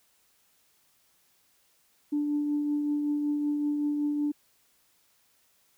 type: tone with tremolo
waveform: sine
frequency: 293.7 Hz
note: D4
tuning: in tune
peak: -23 dBFS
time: 2.12-4.32 s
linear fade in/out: 10 ms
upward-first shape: triangle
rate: 5.3 Hz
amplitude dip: 35%
effects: tanh soft clip ceiling -20 dBFS + white hiss -67 dBFS RMS until 5.77 s